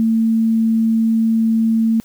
sine tone, 224.7 Hz, A3, 37 cents sharp, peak -12 dBFS, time 0-2 s, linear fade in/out 0 ms, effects white hiss -50 dBFS RMS until 2.04 s

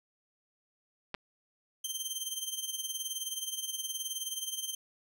clicks, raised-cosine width 0.3 ms, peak -21 dBFS, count 2, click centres 1.143 / 1.148 s
15% pulse tone with tremolo, 3136 Hz, G7, in tune, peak -25 dBFS, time 1.84-4.75 s, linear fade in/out 5 ms, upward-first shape sine, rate 19 Hz, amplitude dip 70%
effects none

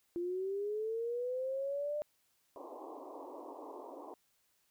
sine linear sweep, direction up, 342.2 to 602 Hz, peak -34 dBFS, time 0.16-2.02 s, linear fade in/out 0 ms
pink band-pass noise, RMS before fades -48 dBFS, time 2.56-4.14 s, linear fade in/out 0 ms, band 270 to 1100 Hz, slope 96 dB/octave
effects white hiss -75 dBFS RMS until 4.7 s

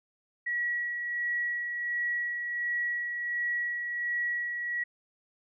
sine tone with tremolo, 1923 Hz, B6, 47 cents flat, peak -27 dBFS, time 0.46-4.84 s, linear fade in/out 10 ms, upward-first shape sine, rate 1.4 Hz, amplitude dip 40%, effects none

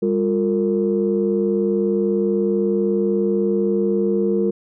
sine tone cluster, 199.9 / 356.1 / 456.2 Hz, G3 / F4 / A#4, +34 / +34 / -37 cents, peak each -20 dBFS, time 0.02-4.51 s, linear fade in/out 10 ms, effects tanh soft clip ceiling -7 dBFS

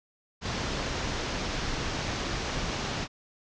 pink low-pass noise, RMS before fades -32 dBFS, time 0.41-3.08 s, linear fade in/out 50 ms, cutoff 6500 Hz, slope 48 dB/octave, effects none

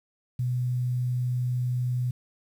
sine tone, 124.4 Hz, B2, 13 cents sharp, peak -24 dBFS, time 0.39-2.11 s, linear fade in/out 5 ms, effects 9-bit

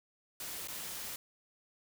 white noise with dropouts, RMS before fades -42 dBFS, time 0.4-1.16 s, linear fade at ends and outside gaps 2 ms, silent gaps 0.674-0.683 s, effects none

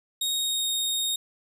sawtooth tone with pitch glide, 3747 to 3717 Hz, A#7 to A#7, +8 to -6 cents, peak -22 dBFS, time 0.21-1.16 s, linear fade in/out 5 ms, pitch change -14 cents, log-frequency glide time 0.34-0.69 s, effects none

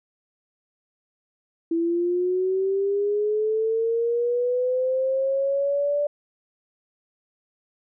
sine linear sweep, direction up, 329.6 to 586 Hz, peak -20 dBFS, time 1.71-6.07 s, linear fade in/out 5 ms, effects none

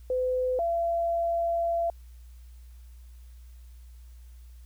sine tone pair in turn, 508 / 678.1 Hz, B4 / E5, +49 / +49 cents, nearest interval perfect fourth, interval 500 cents, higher second, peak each -24 dBFS, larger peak neither, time 0.1-0.59 / 0.59-1.9 s, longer second, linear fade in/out 2 ms, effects added 60 Hz sine -45 dBFS peak until 4.65 s + white hiss -65 dBFS RMS until 4.65 s

